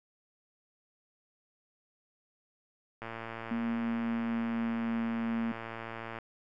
click train, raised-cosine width 0.5 ms, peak -25 dBFS, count 362, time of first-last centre 3.02-6.187 s, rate 114 Hz
sine tone with pitch glide, 233.1 to 230.2 Hz, A#3 to A#3, 0 to -22 cents, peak -30 dBFS, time 3.51-5.52 s, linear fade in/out 5 ms, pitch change -22 cents, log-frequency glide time 3.76-5.23 s
effects none

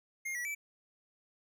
square tone with pitch steps, 2127 / 1940 / 2313 Hz, C7 / B6 / D7, +28 / -31 / -27 cents, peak -36 dBFS, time 0.25-0.55 s, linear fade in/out 10 ms, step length 100 ms, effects none

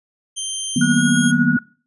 10% pulse tone with pitch glide, 3136 to 3262 Hz, G7 to G#7, 0 to -32 cents, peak -15 dBFS, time 0.36-1.32 s, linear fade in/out 20 ms, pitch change +68 cents, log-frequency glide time 0.76-1.04 s
sine chord, B major seventh, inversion first, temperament equal with one note detuned, 155.56 / 188.88 / 233.1 / 246.9 Hz, D#3 / F#3 / A#3 / B3, 0 / +36 / 0 / 0 cents, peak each -21 / -22 / -19 / -17 dBFS, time 0.76-1.57 s, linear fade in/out 5 ms
sine tone with tremolo, 1455 Hz, F#6, 29 cents flat, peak -18 dBFS, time 0.81-1.59 s, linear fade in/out 5 ms, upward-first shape sine, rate 12 Hz, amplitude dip 45%
effects noise-tail reverb RT60 0.4 s tail -22 dB re dry + resampled to 24000 Hz

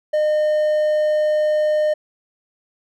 triangle tone, 609 Hz, D#5, 37 cents flat, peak -13 dBFS, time 0.13-1.94 s, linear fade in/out 10 ms, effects none

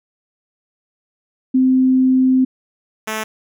sine / 5% pulse tone pair in turn, 259.1 / 217.9 Hz, C4 / A3, -17 / -17 cents, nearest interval minor third, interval 300 cents, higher first, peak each -10 dBFS, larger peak neither, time 1.54-2.45 / 3.07-3.24 s, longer first, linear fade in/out 10 ms, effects none

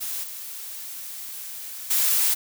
blue noise with level steps, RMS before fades -30 / -36 / -21 dBFS, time 0-2.35 s, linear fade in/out 20 ms, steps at 0.23 / 1.9 s, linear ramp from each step 10 ms, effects none

